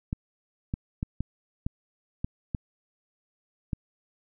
clicks, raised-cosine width 5 ms, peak -16 dBFS, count 8, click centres 0.129 / 0.739 / 1.029 / 1.206 / 1.665 / 2.245 / 2.548 / 3.732 s, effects none

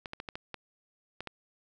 clicks, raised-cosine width 0.3 ms, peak -22 dBFS, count 8, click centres 0.058 / 0.134 / 0.201 / 0.288 / 0.355 / 0.543 / 1.206 / 1.273 s, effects none

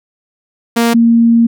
sawtooth / sine tone pair in turn, 233.1 / 231.9 Hz, A#3 / A#3, 0 / -9 cents, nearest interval unison, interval 9 cents, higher first, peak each -5 dBFS, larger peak neither, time 0.76-0.94 / 0.94-1.47 s, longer second, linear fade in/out 10 ms, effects none

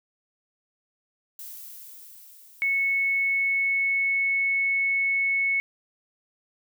violet noise with exponential decay, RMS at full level -39 dBFS, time 1.39-5.07 s, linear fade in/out 1 ms, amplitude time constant 800 ms
sine tone, 2204 Hz, C#7, 11 cents flat, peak -21 dBFS, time 2.62-5.6 s, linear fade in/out 0 ms
effects none

